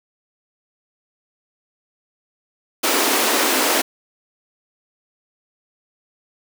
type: high-pass noise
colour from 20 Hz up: pink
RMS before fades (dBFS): -18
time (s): 2.83-3.82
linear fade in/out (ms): 10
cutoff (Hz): 250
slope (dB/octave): 48
effects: none